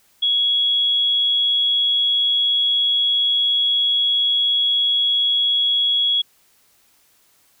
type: tone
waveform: sine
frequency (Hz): 3339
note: G#7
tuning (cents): +9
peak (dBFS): -15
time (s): 0.22-6.22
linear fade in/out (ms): 10
effects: white hiss -58 dBFS RMS until 7.6 s